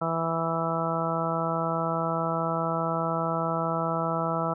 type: harmonic tone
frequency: 164.81 Hz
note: E3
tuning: in tune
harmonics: 1 / 2 / 3 / 4 / 5 / 6 / 7 / 8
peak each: -31 / -36 / -34 / -31 / -35 / -35 / -37 / -31 dBFS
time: 0.01-4.54 s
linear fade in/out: 10 ms
effects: none